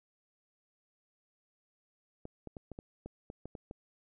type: clicks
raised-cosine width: 2 ms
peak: -30 dBFS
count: 10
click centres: 2.254 / 2.473 / 2.568 / 2.717 / 2.789 / 3.06 / 3.301 / 3.456 / 3.552 / 3.711 s
effects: none